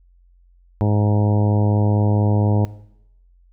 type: harmonic tone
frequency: 104.3 Hz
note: G#2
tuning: 8 cents sharp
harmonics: 1 / 2 / 3 / 4 / 5 / 6 / 7 / 8 / 9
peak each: -16 / -22 / -26 / -28 / -30 / -32 / -33 / -34 / -35 dBFS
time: 0.81-2.65 s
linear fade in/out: 0 ms
effects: noise-tail reverb RT60 0.8 s tail -19 dB re dry + added 44 Hz sine -50 dBFS peak until 3.52 s

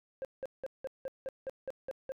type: tone bursts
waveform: sine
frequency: 531 Hz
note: C5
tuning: 25 cents sharp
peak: -32 dBFS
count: 10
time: 0.22-2.12 s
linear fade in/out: 0 ms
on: 28 ms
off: 180 ms
effects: tanh soft clip ceiling -34 dBFS

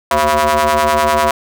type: ring-modulated tone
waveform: sawtooth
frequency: 150 Hz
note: D3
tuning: 37 cents sharp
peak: -4 dBFS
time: 0.11-1.31 s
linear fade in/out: 0 ms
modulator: 830 Hz
effects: none

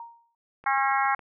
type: tone with exponential decay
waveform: sine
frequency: 932.3 Hz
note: A#5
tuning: in tune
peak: -35 dBFS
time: 0-0.35 s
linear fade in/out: 2 ms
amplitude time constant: 76 ms
type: click train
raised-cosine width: 0.5 ms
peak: -33 dBFS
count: 5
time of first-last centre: 0.64-1.192 s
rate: 7.24 Hz
type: harmonic tone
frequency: 271.3 Hz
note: C#4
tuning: 37 cents flat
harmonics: 3 / 4 / 5 / 6 / 7 / 8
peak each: -25 / -27 / -29 / -31 / -32 / -33 dBFS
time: 0.66-1.15 s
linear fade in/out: 5 ms
effects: none

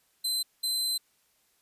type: tone bursts at uneven times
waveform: sawtooth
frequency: 4065 Hz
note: B7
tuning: 49 cents sharp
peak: -24 dBFS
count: 2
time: 0.24-0.43 / 0.63-0.98 s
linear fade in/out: 10 ms
effects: white hiss -69 dBFS RMS until 1.61 s + resampled to 32000 Hz

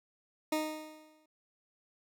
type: tone with exponential decay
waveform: 20% pulse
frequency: 309.6 Hz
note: D#4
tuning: 9 cents flat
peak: -23 dBFS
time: 0.52-1.26 s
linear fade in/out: 5 ms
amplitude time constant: 160 ms
effects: none

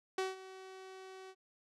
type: tone with ADSR envelope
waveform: sawtooth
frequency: 378.4 Hz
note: F#4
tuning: 39 cents sharp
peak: -28 dBFS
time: 0.18-1.35 s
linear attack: 4 ms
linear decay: 170 ms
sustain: -17 dB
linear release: 55 ms
effects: low-pass 7000 Hz 12 dB/octave

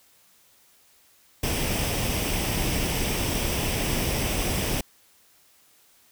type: noise with comb filter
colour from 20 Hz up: pink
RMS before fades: -26 dBFS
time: 1.43-4.81 s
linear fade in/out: 5 ms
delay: 0.36 ms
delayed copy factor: +0.5
effects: white hiss -59 dBFS RMS until 6.11 s

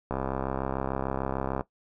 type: click train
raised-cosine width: 1 ms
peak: -15 dBFS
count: 101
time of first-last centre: 0.11-1.609 s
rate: 66.7 Hz
effects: noise-tail reverb RT60 0.1 s tail -17 dB re dry

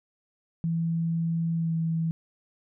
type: tone with pitch glide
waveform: sine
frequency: 165.7 to 163.42 Hz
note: E3 to E3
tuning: +9 to -15 cents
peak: -24 dBFS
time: 0.64-2.11 s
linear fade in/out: 0 ms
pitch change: -24 cents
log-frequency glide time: 1.56-1.74 s
effects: none

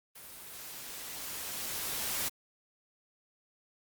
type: noise with level ramp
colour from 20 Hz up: white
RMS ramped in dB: -49 to -33 dBFS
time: 0.15-2.29 s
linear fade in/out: 10 ms
effects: Opus 32 kbps

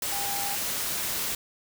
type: tone in noise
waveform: sine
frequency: 802 Hz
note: G5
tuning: 39 cents sharp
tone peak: -34 dBFS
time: 0.12-0.55 s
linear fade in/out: 2 ms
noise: white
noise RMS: -30 dBFS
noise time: 0.02-1.35 s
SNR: -7 dB
effects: none

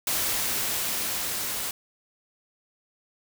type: noise with level ramp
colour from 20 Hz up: white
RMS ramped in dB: -26 to -31 dBFS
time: 0.07-1.71 s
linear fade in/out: 2 ms
effects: none

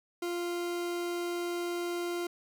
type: tone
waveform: 40% pulse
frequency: 348.3 Hz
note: F4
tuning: 5 cents flat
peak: -31 dBFS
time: 0.22-2.27 s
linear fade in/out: 5 ms
effects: none

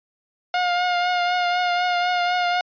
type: tone with vibrato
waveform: sawtooth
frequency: 713 Hz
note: F5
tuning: 36 cents sharp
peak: -15 dBFS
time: 0.54-2.61 s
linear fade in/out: 2 ms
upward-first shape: triangle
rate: 4 Hz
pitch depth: 30 cents each way
effects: resampled to 11025 Hz

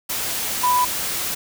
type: tone in noise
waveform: sine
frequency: 992 Hz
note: B5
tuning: 7 cents sharp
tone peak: -15 dBFS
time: 0.63-0.85 s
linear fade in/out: 10 ms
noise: white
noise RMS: -25 dBFS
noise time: 0.09-1.35 s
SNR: +7 dB
effects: none

